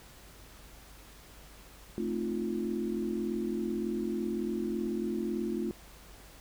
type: chord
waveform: sine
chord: F dominant seventh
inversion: first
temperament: equal with one note detuned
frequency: 220 / 263.4 / 311.1 / 349.2 Hz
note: A3 / C4 / Eb4 / F4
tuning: 0 / +12 / 0 / 0 cents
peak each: -34 / -39 / -39 / -34 dBFS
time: 1.98-5.71 s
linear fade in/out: 0 ms
effects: added 50 Hz sine -54 dBFS peak until 6.4 s + pink hiss -54 dBFS RMS until 6.4 s